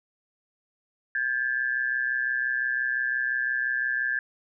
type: tone pair together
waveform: sine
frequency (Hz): 1597.2 / 1723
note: G6 / A6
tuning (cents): +32 / -37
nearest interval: minor second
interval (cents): 131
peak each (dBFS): -27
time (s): 1.15-4.19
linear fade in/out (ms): 2
effects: none